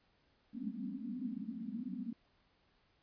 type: band-pass noise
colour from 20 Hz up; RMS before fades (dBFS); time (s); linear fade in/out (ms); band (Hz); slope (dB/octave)
white; -42; 0.53-2.13; 5; 190 to 270; 96
effects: pink hiss -73 dBFS RMS until 3.02 s + resampled to 11025 Hz